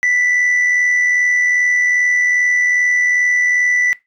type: tone pair together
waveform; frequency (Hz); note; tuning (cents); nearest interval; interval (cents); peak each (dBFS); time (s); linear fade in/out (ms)
sine; 1975.5 / 2058; B6 / C7; 0 / -29; minor second; 71; -10 / -20; 0.03-3.93; 0
effects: noise-tail reverb RT60 0.2 s tail -21 dB re dry + tanh soft clip ceiling -10 dBFS